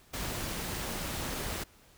pink noise with amplitude modulation, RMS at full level -34 dBFS, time 0.13-1.64 s, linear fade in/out 10 ms, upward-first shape sine, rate 224 Hz, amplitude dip 45%, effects pink hiss -60 dBFS RMS until 1.97 s

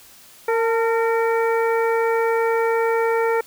harmonic tone with a mistuned harmonic, 458.6 Hz, A#4, 28 cents flat, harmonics 1 / 2 / 3 / 4 / 5, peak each -18 / -24 / -28 / -30 / -32 dBFS, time 0.48-3.41 s, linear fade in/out 5 ms, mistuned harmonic 2, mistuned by -38 cents, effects white hiss -47 dBFS RMS until 3.46 s

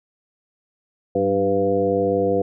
harmonic tone with a mistuned harmonic, 98.9 Hz, G2, 16 cents sharp, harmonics 1 / 2 / 3 / 4 / 5 / 7, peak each -31 / -27 / -26 / -24 / -19 / -27 dBFS, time 1.15-2.42 s, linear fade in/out 5 ms, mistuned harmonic 2, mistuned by -45 cents, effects none

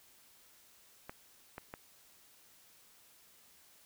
clicks, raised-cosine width 0.5 ms, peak -28 dBFS, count 3, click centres 1.095 / 1.581 / 1.739 s, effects white hiss -63 dBFS RMS until 3.85 s

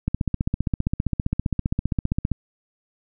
click train, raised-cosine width 5 ms, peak -9 dBFS, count 35, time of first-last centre 0.08-2.317 s, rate 15.2 Hz, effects none

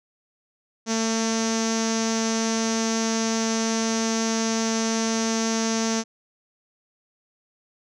sawtooth tone with low-pass filter, 224.8 Hz, A3, 37 cents sharp, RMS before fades -24 dBFS, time 0.86-6.04 s, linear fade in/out 50 ms, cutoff 6100 Hz, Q 7, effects none

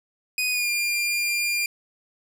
sawtooth tone with pitch glide, 2489 to 2399 Hz, D#7 to D7, 0 to +36 cents, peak -19 dBFS, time 0.38-1.66 s, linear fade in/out 2 ms, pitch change -64 cents, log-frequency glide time 0.5-0.7 s, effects none

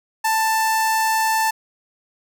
sawtooth tone with notch filter, 885 Hz, A5, 10 cents sharp, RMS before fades -19 dBFS, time 0.24-1.51 s, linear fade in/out 10 ms, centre 3300 Hz, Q 1.9, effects none

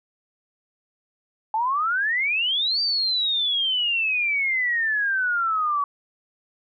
sine exponential two-way sweep, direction up then down, 856 to 4699 to 1125 Hz, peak -20 dBFS, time 1.54-5.84 s, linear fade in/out 2 ms, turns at 2.81 s, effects none

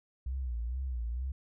sine tone with vibrato, 61.6 Hz, B1, 4 cents flat, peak -32 dBFS, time 0.26-1.32 s, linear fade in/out 5 ms, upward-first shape sine, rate 2.2 Hz, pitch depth 130 cents each way, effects none

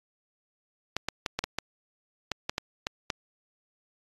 clicks, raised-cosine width 0.2 ms, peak -11 dBFS, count 11, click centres 0.966 / 1.086 / 1.262 / 1.39 / 1.44 / 1.586 / 2.317 / 2.495 / 2.581 / 2.869 / 3.102 s, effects AAC 32 kbps

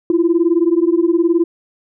sine beating tone pair, 329.6 / 348.6 Hz, E4 / F4, 0 / -3 cents, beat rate 19 Hz, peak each -13 dBFS, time 0.1-1.44 s, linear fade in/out 2 ms, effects tanh soft clip ceiling -5 dBFS

